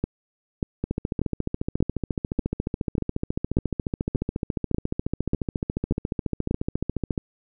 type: two click trains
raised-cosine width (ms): 3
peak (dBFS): -12 / -10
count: 91 / 12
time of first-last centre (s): 0.84-7.178 / 0.04-6.511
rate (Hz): 14.2 / 1.7
effects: none